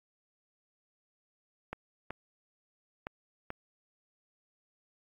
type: clicks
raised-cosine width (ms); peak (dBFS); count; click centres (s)
0.5; -22; 4; 1.73 / 2.106 / 3.069 / 3.504
effects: AAC 64 kbps